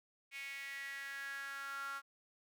sawtooth tone with high-pass filter sweep, 276.3 Hz, C#4, 6 cents flat, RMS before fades -45 dBFS, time 0.31-2.02 s, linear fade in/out 50 ms, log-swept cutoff 2300 to 1300 Hz, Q 7.4, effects none

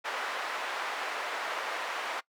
white band-pass noise, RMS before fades -35 dBFS, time 0.04-2.21 s, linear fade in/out 20 ms, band 570 to 1700 Hz, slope 12 dB/octave, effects noise-tail reverb RT60 0.1 s tail -22 dB re dry + high-pass 300 Hz 12 dB/octave

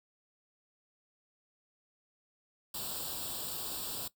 white noise with comb filter, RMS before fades -39 dBFS, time 2.74-4.08 s, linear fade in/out 5 ms, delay 0.24 ms, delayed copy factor +0.9, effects noise-tail reverb RT60 0.1 s tail -18 dB re dry

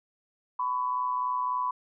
sine tone pair together, 1001.4 / 1125 Hz, B5 / C#6, +24 / +25 cents, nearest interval major second, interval 201 cents, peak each -27 / -33 dBFS, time 0.59-1.71 s, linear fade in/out 5 ms, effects none

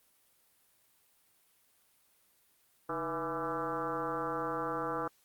sine tone with frequency modulation, 830.6 Hz, G#5, in tune, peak -32 dBFS, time 2.89-5.08 s, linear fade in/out 5 ms, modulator 172 Hz, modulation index 3.2, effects white hiss -69 dBFS RMS until 5.24 s + Opus 32 kbps

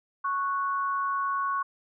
sine tone pair together, 1105.8 / 1476 Hz, C#6 / F#6, -5 / -5 cents, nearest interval perfect fourth, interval 500 cents, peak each -26 / -34 dBFS, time 0.24-1.63 s, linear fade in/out 10 ms, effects none

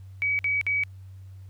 sine tone bursts, 2273 Hz, C#7, 43 cents sharp, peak -22 dBFS, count 3, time 0.22-0.836 s, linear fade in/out 0 ms, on 170 ms, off 53 ms, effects added 95 Hz sine -41 dBFS peak until 1.49 s + pink hiss -66 dBFS RMS until 1.49 s

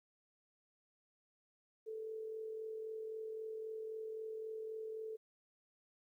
sine tone with amplitude modulation, 440 Hz, A4, in tune, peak -40 dBFS, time 1.86-5.17 s, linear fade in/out 20 ms, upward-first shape sine, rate 43.8 Hz, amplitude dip 40%, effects 13-bit

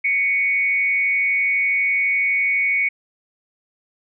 sine tone with frequency modulation, 2227 Hz, C#7, 7 cents sharp, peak -16 dBFS, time 0.04-2.89 s, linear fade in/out 10 ms, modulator 187 Hz, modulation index 0.43, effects none

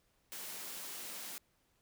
white high-pass noise, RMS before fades -45 dBFS, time 0.32-1.38 s, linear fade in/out 0 ms, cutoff 150 Hz, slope 48 dB/octave, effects pink hiss -75 dBFS RMS until 1.81 s

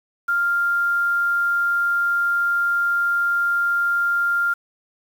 sine tone with quantisation, 1396.9 Hz, F6, in tune, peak -17 dBFS, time 0.28-4.54 s, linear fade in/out 10 ms, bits 7, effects none

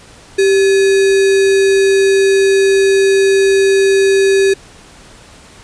sine tone with sample-and-hold, 390 Hz, G4, 9 cents flat, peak -7 dBFS, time 0.38-4.54 s, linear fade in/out 10 ms, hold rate 2100 Hz, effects pink hiss -40 dBFS RMS until 5.63 s + resampled to 22050 Hz

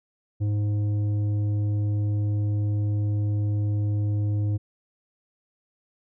sine tone with tanh clipping, 103.83 Hz, G#2, in tune, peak -23 dBFS, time 0.4-4.58 s, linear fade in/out 20 ms, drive 8 dB, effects none

